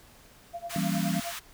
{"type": "tone with tremolo", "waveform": "sine", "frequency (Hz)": 687, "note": "F5", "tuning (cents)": -29, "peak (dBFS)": -32, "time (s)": [0.53, 1.34], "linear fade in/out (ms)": 20, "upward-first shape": "sine", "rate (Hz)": 9.7, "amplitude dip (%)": 95}
{"type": "high-pass noise", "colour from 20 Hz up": "pink", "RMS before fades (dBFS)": -38, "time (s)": [0.69, 1.4], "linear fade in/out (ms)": 20, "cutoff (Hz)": 1100, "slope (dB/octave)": 24}
{"type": "chord", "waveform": "sine", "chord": "E diminished seventh", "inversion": "none", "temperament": "equal with one note detuned", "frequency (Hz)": [166.92, 196, 233.1, 277.2], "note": ["E3", "G3", "Bb3", "Db4"], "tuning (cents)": [22, 0, 0, 0], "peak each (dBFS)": [-30, -29, -35, -35], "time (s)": [0.76, 1.2], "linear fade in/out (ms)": 2}
{"effects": ["pink hiss -55 dBFS RMS until 1.53 s"]}